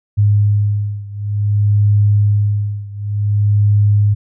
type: beating tone pair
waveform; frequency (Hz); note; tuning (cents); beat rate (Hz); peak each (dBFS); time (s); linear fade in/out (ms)
sine; 103.1 / 103.65; G#2 / G#2; -12 / -3; 0.55; -13 / -15; 0.17-4.15; 20
effects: none